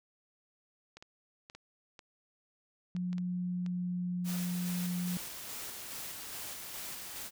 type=clicks; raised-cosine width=0.2 ms; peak=-32 dBFS; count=9; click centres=0.97 / 1.025 / 1.499 / 1.55 / 1.992 / 2.965 / 3.13 / 3.182 / 3.663 s
type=tone with pitch glide; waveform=sine; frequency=179.5 to 177.95 Hz; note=F3 to F3; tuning=+48 to +33 cents; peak=-32 dBFS; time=2.95-5.17 s; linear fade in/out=0 ms; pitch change=-15 cents; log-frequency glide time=3.1-4.56 s
type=noise with tremolo; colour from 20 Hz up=white; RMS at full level=-42 dBFS; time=4.24-7.31 s; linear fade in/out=50 ms; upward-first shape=square; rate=2.4 Hz; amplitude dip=25%
effects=none